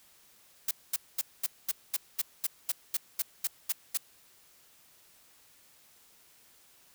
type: noise bursts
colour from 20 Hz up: blue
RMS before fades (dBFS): -29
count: 14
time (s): 0.68-3.974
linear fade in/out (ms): 5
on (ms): 31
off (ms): 220
effects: white hiss -61 dBFS RMS until 6.94 s